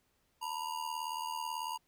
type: ring-modulated tone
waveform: square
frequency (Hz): 945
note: A#5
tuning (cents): +23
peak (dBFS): -34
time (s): 0.41-1.78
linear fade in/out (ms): 20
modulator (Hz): 39.1
effects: pink hiss -75 dBFS RMS until 1.87 s